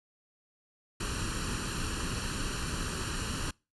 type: noise with comb filter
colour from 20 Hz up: pink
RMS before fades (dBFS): -34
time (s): 1-3.51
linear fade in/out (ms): 5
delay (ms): 0.7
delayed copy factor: +0.7
effects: noise-tail reverb RT60 0.3 s tail -26 dB re dry + resampled to 24000 Hz